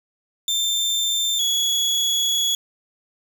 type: tone pair in turn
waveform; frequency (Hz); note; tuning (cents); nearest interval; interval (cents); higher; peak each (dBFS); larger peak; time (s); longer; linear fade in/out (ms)
30% pulse; 3577 / 3367; A7 / G#7; +28 / +23; minor second; 105; first; -17 / -16; second; 0.48-1.39 / 1.39-2.55; second; 2
effects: 7-bit